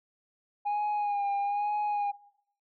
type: tone with vibrato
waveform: sine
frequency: 819 Hz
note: G#5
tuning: 24 cents flat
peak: -24 dBFS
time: 0.65-2.12 s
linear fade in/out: 20 ms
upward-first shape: sine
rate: 1.1 Hz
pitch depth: 36 cents each way
effects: noise-tail reverb RT60 0.8 s tail -23 dB re dry + tanh soft clip ceiling -26 dBFS

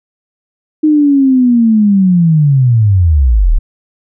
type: linear sweep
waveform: sine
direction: down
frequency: 311.1 to 31 Hz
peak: -5 dBFS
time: 0.83-3.59 s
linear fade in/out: 10 ms
effects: none

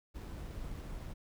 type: noise with sample-and-hold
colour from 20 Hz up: brown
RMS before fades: -43 dBFS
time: 0.14-1.14 s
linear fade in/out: 20 ms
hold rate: 8820 Hz
effects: none

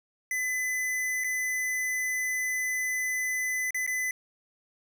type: tone with dropouts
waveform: square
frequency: 2012 Hz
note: B6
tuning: 32 cents sharp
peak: -28 dBFS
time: 0.31-4.11 s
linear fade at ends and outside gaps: 2 ms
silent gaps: 1.239-1.243 / 3.707-3.745 / 3.865-3.875 s
effects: none

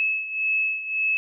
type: beating tone pair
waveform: sine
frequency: 2592 / 2593.8 Hz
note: E7 / E7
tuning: -30 / -29 cents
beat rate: 1.8 Hz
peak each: -23 / -28 dBFS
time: 0-1.17 s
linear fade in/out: 0 ms
effects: none

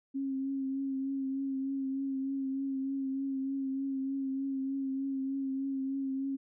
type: tone with vibrato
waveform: sine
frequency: 270 Hz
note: C#4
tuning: 45 cents flat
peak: -31 dBFS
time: 0.14-6.37 s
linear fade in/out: 20 ms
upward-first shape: triangle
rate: 3.3 Hz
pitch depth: 29 cents each way
effects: none

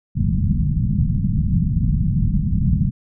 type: low-pass noise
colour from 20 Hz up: white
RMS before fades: -18 dBFS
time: 0.15-2.91 s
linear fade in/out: 20 ms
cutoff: 200 Hz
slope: 48 dB/octave
effects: none

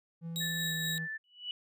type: tone with pitch glide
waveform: triangle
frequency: 166.3 to 162.22 Hz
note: E3 to E3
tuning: +16 to -27 cents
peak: -35 dBFS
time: 0.21-1.08 s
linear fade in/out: 50 ms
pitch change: -43 cents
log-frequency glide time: 0.62-0.72 s
type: tone with tremolo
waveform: sawtooth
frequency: 3817 Hz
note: A#7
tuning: 40 cents sharp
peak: -30 dBFS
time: 0.36-0.98 s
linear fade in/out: 0 ms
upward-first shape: sine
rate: 4.2 Hz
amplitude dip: 35%
type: tone with vibrato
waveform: sine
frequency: 1760 Hz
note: A6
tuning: in tune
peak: -36 dBFS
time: 0.4-1.18 s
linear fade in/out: 20 ms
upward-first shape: sine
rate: 11 Hz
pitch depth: 9 cents each way
type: tone with exponential growth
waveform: sine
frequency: 2951 Hz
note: F#7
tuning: 5 cents flat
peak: -32 dBFS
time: 1.24-1.51 s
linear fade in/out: 1 ms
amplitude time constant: 57 ms
effects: none

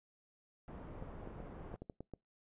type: low-pass noise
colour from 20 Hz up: pink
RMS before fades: -49 dBFS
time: 0.68-1.76 s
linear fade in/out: 0 ms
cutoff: 920 Hz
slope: 12 dB/octave
type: clicks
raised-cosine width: 2 ms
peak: -32 dBFS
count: 8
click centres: 1.024 / 1.274 / 1.403 / 1.741 / 1.82 / 1.898 / 2.006 / 2.137 s
effects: noise-tail reverb RT60 0.2 s tail -26 dB re dry + resampled to 8000 Hz

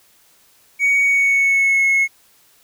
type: tone with pitch glide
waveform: triangle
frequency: 2243 to 2179 Hz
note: C#7 to C#7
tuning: +20 to -30 cents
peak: -10 dBFS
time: 0.79-2.08 s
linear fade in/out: 50 ms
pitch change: -50 cents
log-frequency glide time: 1.02-1.85 s
effects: tanh soft clip ceiling -7 dBFS + white hiss -54 dBFS RMS until 2.63 s

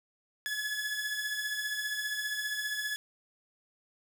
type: beating tone pair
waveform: sawtooth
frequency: 1700 / 1715 Hz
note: G#6 / A6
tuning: +40 / -45 cents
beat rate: 15 Hz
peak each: -30 / -35 dBFS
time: 0.46-2.96 s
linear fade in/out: 0 ms
effects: 9-bit

